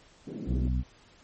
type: band-pass noise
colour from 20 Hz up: white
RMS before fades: -38 dBFS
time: 0.27-0.68 s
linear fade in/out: 2 ms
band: 160 to 320 Hz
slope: 24 dB/octave
type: harmonic tone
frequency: 62.5 Hz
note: B1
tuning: 21 cents sharp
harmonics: 1 / 2 / 3 / 4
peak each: -26 / -32 / -36 / -38 dBFS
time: 0.46-0.84 s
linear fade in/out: 50 ms
effects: pink hiss -58 dBFS RMS until 1.23 s + MP3 32 kbps